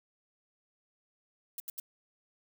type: noise bursts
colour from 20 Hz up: violet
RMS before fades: -39 dBFS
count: 3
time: 1.58-1.799 s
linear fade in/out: 2 ms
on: 21 ms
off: 78 ms
effects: none